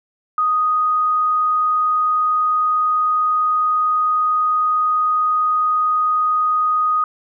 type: tone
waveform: sine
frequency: 1244.5 Hz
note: D#6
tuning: in tune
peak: -14 dBFS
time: 0.38-7.04 s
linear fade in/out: 2 ms
effects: none